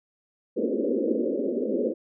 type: band-pass noise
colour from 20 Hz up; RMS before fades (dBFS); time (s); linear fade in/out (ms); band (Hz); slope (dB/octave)
white; -26; 0.56-1.94; 20; 210 to 550; 96
effects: none